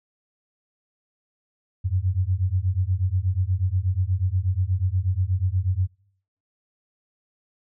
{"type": "beating tone pair", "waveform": "sine", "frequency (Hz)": [88.9, 97.2], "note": ["F2", "G2"], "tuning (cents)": [31, -14], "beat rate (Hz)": 8.3, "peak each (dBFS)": -23, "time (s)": [1.84, 5.88], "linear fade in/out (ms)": 20, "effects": ["noise-tail reverb RT60 0.6 s tail -24 dB re dry"]}